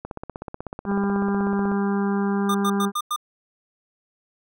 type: click train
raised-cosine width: 1 ms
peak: -18 dBFS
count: 28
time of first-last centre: 0.05-1.717 s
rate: 16.2 Hz
type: harmonic tone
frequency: 199.5 Hz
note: G3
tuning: 31 cents sharp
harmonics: 1 / 2 / 4 / 5 / 6 / 7 / 8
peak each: -21 / -27 / -33 / -35 / -37 / -38 / -39 dBFS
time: 0.85-2.92 s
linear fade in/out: 50 ms
type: tone bursts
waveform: square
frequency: 1206 Hz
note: D6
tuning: 46 cents sharp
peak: -23 dBFS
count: 5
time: 2.49-3.162 s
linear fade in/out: 5 ms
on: 56 ms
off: 98 ms
effects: none